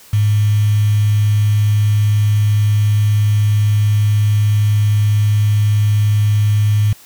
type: tone with quantisation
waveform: sine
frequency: 104.9 Hz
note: G#2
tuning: 18 cents sharp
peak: -10 dBFS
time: 0.13-6.93 s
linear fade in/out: 5 ms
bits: 5
effects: white hiss -43 dBFS RMS until 7.05 s